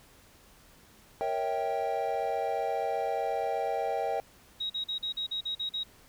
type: chord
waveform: triangle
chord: A# diminished seventh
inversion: none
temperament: equal with one note detuned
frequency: 466.2 / 554.4 / 649.4 / 784 Hz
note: A#4 / C#5 / E5 / G5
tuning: 0 / 0 / -26 / 0 cents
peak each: -33 / -34 / -32 / -30 dBFS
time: 1.21-4.2 s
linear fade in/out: 0 ms
type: tone bursts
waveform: sine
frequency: 3803 Hz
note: A#7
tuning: 34 cents sharp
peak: -30 dBFS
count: 9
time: 4.6-5.836 s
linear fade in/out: 10 ms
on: 100 ms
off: 42 ms
effects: pink hiss -58 dBFS RMS until 6.08 s